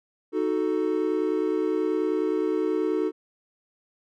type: chord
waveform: triangle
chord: D# diminished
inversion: none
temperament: equal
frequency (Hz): 311.1 / 370 / 440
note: D#4 / F#4 / A4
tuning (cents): 0 / 0 / 0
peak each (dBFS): -25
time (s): 0.32-3.12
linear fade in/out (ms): 50
effects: none